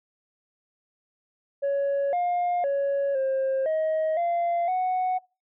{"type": "tone with pitch steps", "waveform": "sine", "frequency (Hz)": [559, 708, 558, 533, 631, 689, 739], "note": ["C#5", "F5", "C#5", "C5", "D#5", "F5", "F#5"], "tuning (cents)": [14, 23, 11, 32, 24, -24, -2], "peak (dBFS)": -20, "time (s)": [1.62, 5.19], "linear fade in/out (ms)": 20, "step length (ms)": 510, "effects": ["noise-tail reverb RT60 0.3 s tail -25 dB re dry", "tanh soft clip ceiling -21 dBFS"]}